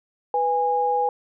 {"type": "tone pair together", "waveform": "sine", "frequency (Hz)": [493.9, 821.3], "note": ["B4", "G#5"], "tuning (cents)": [0, -20], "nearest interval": "major sixth", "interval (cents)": 880, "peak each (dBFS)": [-24, -20], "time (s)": [0.34, 1.09], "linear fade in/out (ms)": 2, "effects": []}